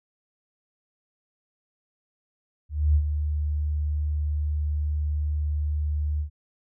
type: tone with ADSR envelope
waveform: sine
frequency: 74.8 Hz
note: D2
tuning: 32 cents sharp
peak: -15 dBFS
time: 2.69-6.3 s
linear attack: 260 ms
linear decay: 69 ms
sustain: -8 dB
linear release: 98 ms
effects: none